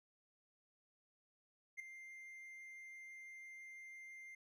triangle tone with ADSR envelope, 2098 Hz, C7, 4 cents sharp, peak -39 dBFS, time 1.77-4.35 s, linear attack 28 ms, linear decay 4 ms, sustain -11 dB, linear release 5 ms, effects none

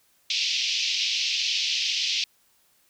pink band-pass noise, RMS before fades -26 dBFS, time 0.3-2.24 s, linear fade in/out 2 ms, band 2500 to 5700 Hz, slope 48 dB/octave, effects white hiss -64 dBFS RMS until 2.89 s

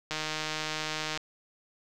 click train, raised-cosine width 0.2 ms, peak -15 dBFS, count 166, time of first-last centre 0.11-1.175 s, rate 155 Hz, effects none

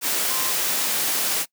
sine tone in noise, 1046.5 Hz, C6, in tune, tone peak -34 dBFS, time 0.26-0.54 s, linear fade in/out 50 ms, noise white, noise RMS -23 dBFS, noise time 0.01-1.46 s, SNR -14 dB, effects noise-tail reverb RT60 0.1 s tail -23 dB re dry + high-pass 200 Hz 12 dB/octave

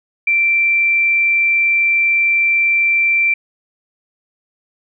sine tone, 2349 Hz, D7, in tune, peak -11 dBFS, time 0.27-3.34 s, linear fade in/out 5 ms, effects none

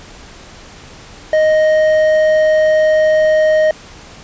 sine tone with hard clipping, 622 Hz, D#5, 1 cent flat, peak -10 dBFS, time 1.33-3.71 s, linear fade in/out 2 ms, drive 6 dB, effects pink hiss -37 dBFS RMS until 4.23 s + resampled to 16000 Hz

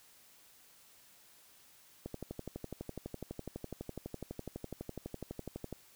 click train, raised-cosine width 2 ms, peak -27 dBFS, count 45, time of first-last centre 2.06-5.727 s, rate 12 Hz, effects white hiss -62 dBFS RMS until 5.95 s

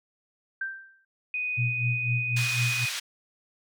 sine tone with exponential decay, 1568 Hz, G6, in tune, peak -26 dBFS, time 0.61-1.05 s, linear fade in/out 5 ms, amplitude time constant 95 ms
sine tone, 2489 Hz, D#7, in tune, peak -27 dBFS, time 1.34-2.89 s, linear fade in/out 2 ms
sine tone with tremolo, 121.3 Hz, B2, 31 cents flat, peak -23 dBFS, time 1.57-2.86 s, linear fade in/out 20 ms, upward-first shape sine, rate 4 Hz, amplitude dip 80%
white band-pass noise, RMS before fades -33 dBFS, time 2.36-3 s, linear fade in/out 10 ms, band 1500 to 5200 Hz, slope 12 dB/octave
effects none

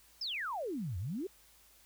sine exponential two-way sweep, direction down then up, 5460 to 82.41 to 417.8 Hz, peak -35 dBFS, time 0.21-1.27 s, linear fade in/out 5 ms, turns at 0.98 s, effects added 53 Hz sine -70 dBFS peak until 1.85 s + white hiss -63 dBFS RMS until 1.85 s

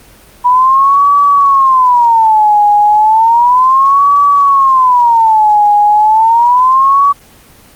sine tone with vibrato, 973 Hz, B5, 26 cents flat, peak -4 dBFS, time 0.44-7.13 s, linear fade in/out 20 ms, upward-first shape sine, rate 0.33 Hz, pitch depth 280 cents each way, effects pink hiss -40 dBFS RMS until 7.75 s + Opus 24 kbps

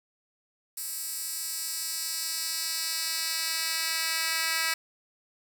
10% pulse tone with high-pass filter sweep, 324.8 Hz, E4, 26 cents flat, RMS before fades -31 dBFS, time 0.77-4.74 s, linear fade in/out 5 ms, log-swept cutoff 9100 to 2300 Hz, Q 0.95, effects 9-bit

